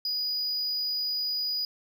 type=tone; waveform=triangle; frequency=4925 Hz; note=D#8; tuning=19 cents flat; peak=-26 dBFS; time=0.05-1.65 s; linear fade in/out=2 ms; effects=none